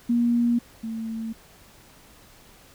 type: tone pair in turn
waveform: sine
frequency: 237.6 / 224.3 Hz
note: A#3 / A3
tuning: +33 / +34 cents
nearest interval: minor second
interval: 99 cents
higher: first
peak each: -18 / -28 dBFS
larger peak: first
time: 0.09-0.59 / 0.83-1.33 s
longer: neither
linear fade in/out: 10 ms
effects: pink hiss -52 dBFS RMS until 2.74 s